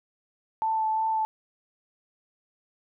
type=tone with vibrato; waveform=sine; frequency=880 Hz; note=A5; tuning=in tune; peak=-23 dBFS; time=0.62-1.25 s; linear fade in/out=0 ms; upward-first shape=sine; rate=2.8 Hz; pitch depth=13 cents each way; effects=none